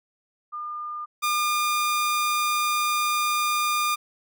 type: tone pair in turn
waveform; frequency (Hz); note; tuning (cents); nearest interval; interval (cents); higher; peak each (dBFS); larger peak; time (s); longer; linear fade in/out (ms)
sine / sawtooth; 1208 / 1208; D6 / D6; +48 / +48; unison; 0; neither; -30 / -18; second; 0.52-1.06 / 1.22-3.96; second; 20
effects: none